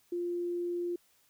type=tone; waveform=sine; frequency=349.2 Hz; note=F4; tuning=in tune; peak=-31 dBFS; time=0.12-0.96 s; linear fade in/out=5 ms; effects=white hiss -68 dBFS RMS until 1.29 s